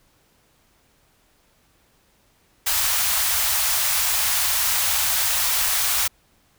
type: band-stop noise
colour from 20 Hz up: white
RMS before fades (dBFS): -21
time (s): 2.66-6.08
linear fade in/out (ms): 10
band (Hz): 100 to 700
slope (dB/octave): 24
effects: pink hiss -61 dBFS RMS until 6.58 s